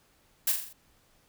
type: noise with echo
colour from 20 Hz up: blue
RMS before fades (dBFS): -25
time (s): 0.47-0.52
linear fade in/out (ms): 5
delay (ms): 42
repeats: 5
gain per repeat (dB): -5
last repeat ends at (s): 0.73
effects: pink hiss -65 dBFS RMS until 1.28 s